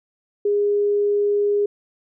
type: tone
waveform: sine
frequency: 410 Hz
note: G#4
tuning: 22 cents flat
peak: -16 dBFS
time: 0.45-1.66 s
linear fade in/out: 5 ms
effects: none